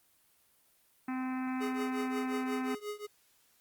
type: harmonic tone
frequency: 257.9 Hz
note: C4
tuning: 25 cents flat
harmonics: 1 / 3 / 4 / 5 / 6 / 7 / 8 / 9 / 10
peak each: -33 / -43 / -45 / -47 / -49 / -50 / -51 / -52 / -53 dBFS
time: 1.08-2.75 s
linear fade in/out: 5 ms
type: tone with tremolo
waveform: square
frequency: 417.1 Hz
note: G#4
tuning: 7 cents sharp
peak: -35 dBFS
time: 1.6-3.07 s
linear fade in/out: 20 ms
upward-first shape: triangle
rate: 5.6 Hz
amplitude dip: 95%
effects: white hiss -68 dBFS RMS until 3.6 s + Opus 32 kbps